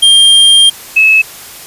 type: tone pair in turn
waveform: square / sine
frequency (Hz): 3200 / 2592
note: G7 / E7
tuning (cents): +35 / -30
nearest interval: major third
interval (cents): 365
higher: first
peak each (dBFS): -3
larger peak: neither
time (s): 0.02-0.7 / 0.96-1.22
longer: first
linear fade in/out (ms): 10
effects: white hiss -30 dBFS RMS until 1.66 s + resampled to 32000 Hz